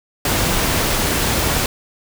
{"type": "noise", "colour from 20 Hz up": "pink", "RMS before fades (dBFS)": -18, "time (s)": [0.25, 1.66], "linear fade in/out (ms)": 2, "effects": []}